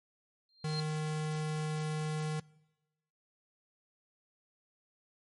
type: tone with exponential growth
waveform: sine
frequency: 4186 Hz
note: C8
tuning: in tune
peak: -33 dBFS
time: 0.49-0.8 s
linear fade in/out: 1 ms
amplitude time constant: 67 ms
type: tone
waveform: square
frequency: 154.3 Hz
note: D#3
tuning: 14 cents flat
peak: -33 dBFS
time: 0.64-2.4 s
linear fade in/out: 5 ms
effects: noise-tail reverb RT60 1.0 s tail -23 dB re dry + MP3 48 kbps